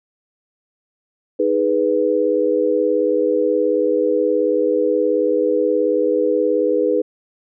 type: chord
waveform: sine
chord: G# minor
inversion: second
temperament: equal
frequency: 311.1 / 415.3 / 493.9 Hz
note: D#4 / G#4 / B4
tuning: 0 / 0 / 0 cents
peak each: -21 / -19 / -17 dBFS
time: 1.39-7.02 s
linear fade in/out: 10 ms
effects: none